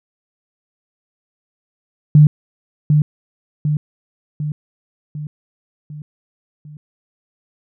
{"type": "tone with echo", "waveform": "sine", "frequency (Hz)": 150, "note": "D3", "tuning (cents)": 37, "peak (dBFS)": -4, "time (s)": [2.15, 2.27], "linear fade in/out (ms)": 2, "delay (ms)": 750, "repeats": 6, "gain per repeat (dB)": -5, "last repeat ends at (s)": 6.77, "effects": []}